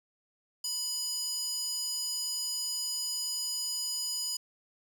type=tone with high-pass filter; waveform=square; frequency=991 Hz; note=B5; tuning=6 cents sharp; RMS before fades=-34 dBFS; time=0.64-4.37 s; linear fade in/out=5 ms; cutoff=5700 Hz; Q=7.7; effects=11-bit